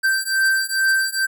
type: beating tone pair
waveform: square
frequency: 1560 / 1562.3 Hz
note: G6 / G6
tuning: -9 / -6 cents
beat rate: 2.3 Hz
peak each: -21 / -20 dBFS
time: 0.03-1.27 s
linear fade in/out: 20 ms
effects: none